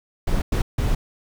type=noise bursts at uneven times; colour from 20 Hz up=brown; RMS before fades=-20 dBFS; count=3; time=0.27-0.42 / 0.52-0.62 / 0.78-0.95 s; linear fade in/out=5 ms; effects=none